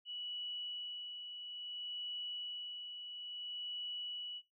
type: tone with tremolo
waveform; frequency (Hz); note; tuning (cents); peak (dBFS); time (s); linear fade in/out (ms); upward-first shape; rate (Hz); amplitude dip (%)
sine; 2943; F#7; -10; -40; 0.05-4.42; 50; sine; 0.59; 45
effects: noise-tail reverb RT60 0.2 s tail -18 dB re dry